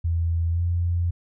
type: tone with pitch glide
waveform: sine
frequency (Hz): 83.7 to 86.55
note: E2 to F2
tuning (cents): +27 to -15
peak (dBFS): -20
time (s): 0.04-1.11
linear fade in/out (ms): 10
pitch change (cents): +58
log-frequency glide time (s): 0.51-0.62
effects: none